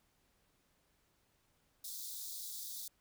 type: high-pass noise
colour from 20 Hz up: white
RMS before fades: -45 dBFS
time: 1.84-2.88 s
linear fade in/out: 5 ms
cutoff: 3500 Hz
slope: 96 dB/octave
effects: pink hiss -75 dBFS RMS until 3 s